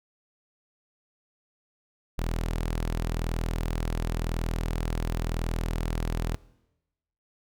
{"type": "tone", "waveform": "sawtooth", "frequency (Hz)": 40.94, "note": "E1", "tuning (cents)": -11, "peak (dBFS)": -23, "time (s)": [2.18, 6.35], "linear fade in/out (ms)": 0, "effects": ["noise-tail reverb RT60 1.0 s tail -21 dB re dry"]}